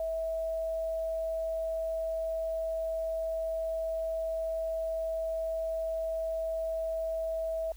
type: tone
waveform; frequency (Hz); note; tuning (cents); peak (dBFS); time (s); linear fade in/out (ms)
sine; 650; E5; -24; -30; 0-7.72; 2
effects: added 50 Hz sine -46 dBFS peak until 7.76 s + white hiss -61 dBFS RMS until 7.76 s